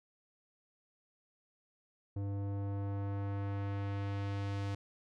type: tone with low-pass filter sweep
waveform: square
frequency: 99.8 Hz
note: G2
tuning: 32 cents sharp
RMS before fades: -37 dBFS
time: 2.16-4.75 s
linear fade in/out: 5 ms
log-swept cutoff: 480 to 6000 Hz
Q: 0.71
effects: none